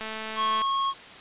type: click train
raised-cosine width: 0.3 ms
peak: -19 dBFS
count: 134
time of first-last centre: 0.01-0.617 s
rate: 219 Hz
type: tone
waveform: square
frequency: 1092 Hz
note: C#6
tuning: 26 cents flat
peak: -24 dBFS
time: 0.35-0.94 s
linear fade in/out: 50 ms
effects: white hiss -44 dBFS RMS until 1.2 s + resampled to 8000 Hz